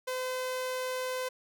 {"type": "tone", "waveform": "sawtooth", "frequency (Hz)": 511, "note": "C5", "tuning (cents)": -41, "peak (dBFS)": -28, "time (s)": [0.07, 1.29], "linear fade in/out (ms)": 10, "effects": []}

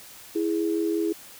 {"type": "tone pair together", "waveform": "sine", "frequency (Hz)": [329.6, 415.3], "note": ["E4", "G#4"], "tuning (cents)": [0, 0], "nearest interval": "major third", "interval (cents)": 400, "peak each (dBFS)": [-24, -27], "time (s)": [0.35, 1.13], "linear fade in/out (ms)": 10, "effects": ["white hiss -46 dBFS RMS until 1.39 s"]}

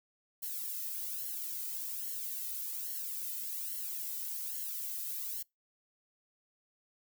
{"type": "noise with flanger", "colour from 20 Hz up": "violet", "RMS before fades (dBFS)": -39, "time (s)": [0.42, 5.43], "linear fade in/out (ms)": 10, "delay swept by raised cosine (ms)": [0.81, 1.81], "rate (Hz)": 1.2, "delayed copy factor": -1, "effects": ["noise-tail reverb RT60 0.2 s tail -26 dB re dry"]}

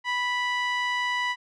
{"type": "tone with low-pass filter", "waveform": "5% pulse", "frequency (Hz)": 985, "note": "B5", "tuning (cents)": -5, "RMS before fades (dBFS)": -27, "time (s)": [0.04, 1.36], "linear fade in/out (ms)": 50, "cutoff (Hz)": 2000, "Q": 1.4, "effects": []}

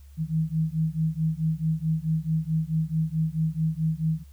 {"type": "beating tone pair", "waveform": "sine", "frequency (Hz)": [157, 161.6], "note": ["D#3", "E3"], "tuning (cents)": [16, -34], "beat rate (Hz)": 4.6, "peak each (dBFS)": -26, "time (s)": [0.17, 4.24], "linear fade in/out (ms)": 50, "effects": ["added 70 Hz sine -45 dBFS peak until 4.32 s", "white hiss -63 dBFS RMS until 4.32 s"]}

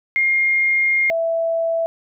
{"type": "tone pair in turn", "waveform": "sine", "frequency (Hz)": [2127, 661.3], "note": ["C7", "E5"], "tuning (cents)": [28, 5], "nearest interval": "octave + minor sixth", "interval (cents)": 2023, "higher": "first", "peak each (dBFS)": [-14, -17], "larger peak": "first", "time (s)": [[0.16, 1.1], [1.1, 1.86]], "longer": "first", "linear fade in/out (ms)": 0, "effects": []}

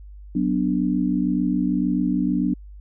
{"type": "chord", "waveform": "sine", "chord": "B minor", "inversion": "second", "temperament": "equal", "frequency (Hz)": [185, 246.9, 293.7], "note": ["F#3", "B3", "D4"], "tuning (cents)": [0, 0, 0], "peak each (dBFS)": -23, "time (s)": [0.35, 2.54], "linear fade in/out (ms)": 5, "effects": ["added 50 Hz sine -38 dBFS peak until 2.8 s"]}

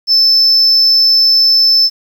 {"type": "tone", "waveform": "sine", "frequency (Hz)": 5274, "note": "E8", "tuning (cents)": 0, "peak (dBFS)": -4, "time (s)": [0.07, 1.9], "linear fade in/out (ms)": 50, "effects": ["tanh soft clip ceiling -4 dBFS", "7-bit"]}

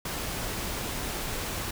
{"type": "noise", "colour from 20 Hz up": "pink", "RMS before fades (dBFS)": -33, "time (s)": [0.05, 1.71], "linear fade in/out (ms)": 5, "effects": []}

